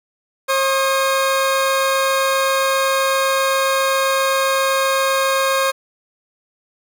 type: tone pair together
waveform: 20% pulse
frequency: 537.3 / 1244.5 Hz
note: C5 / D#6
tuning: +46 / 0 cents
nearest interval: octave + minor third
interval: 1454 cents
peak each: -11 / -18 dBFS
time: 0.48-5.72 s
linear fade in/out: 20 ms
effects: none